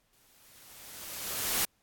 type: noise with exponential growth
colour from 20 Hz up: white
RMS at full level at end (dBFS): -27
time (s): 0.13-1.65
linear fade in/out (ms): 1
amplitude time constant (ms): 330
effects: pink hiss -72 dBFS RMS until 1.82 s + AAC 64 kbps